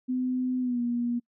sine tone with pitch glide, 253.9 to 239.6 Hz, B3 to A#3, +48 to +48 cents, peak -25 dBFS, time 0.08-1.2 s, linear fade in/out 20 ms, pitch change -100 cents, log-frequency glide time 0.6-0.81 s, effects noise-tail reverb RT60 0.1 s tail -26 dB re dry

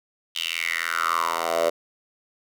10% pulse tone with high-pass filter sweep, 83.4 Hz, E2, 21 cents sharp, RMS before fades -25 dBFS, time 0.35-1.7 s, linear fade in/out 10 ms, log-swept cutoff 3200 to 560 Hz, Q 5.6, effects none

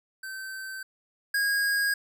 square tone pair in turn, 1545 / 1636.9 Hz, G6 / G#6, -26 / -26 cents, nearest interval minor second, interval 100 cents, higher second, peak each -36 / -24 dBFS, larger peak second, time 0.23-0.83 / 1.34-1.94 s, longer neither, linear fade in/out 5 ms, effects none

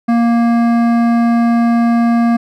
sine tone with hard clipping, 234 Hz, A#3, 7 cents sharp, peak -11 dBFS, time 0.08-2.37 s, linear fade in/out 10 ms, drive 13 dB, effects none

